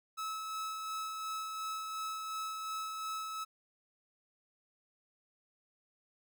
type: tone with tremolo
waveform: 45% pulse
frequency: 1297 Hz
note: E6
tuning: 28 cents flat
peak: -36 dBFS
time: 0.17-3.45 s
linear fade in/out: 20 ms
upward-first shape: sine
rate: 2.8 Hz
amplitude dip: 30%
effects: none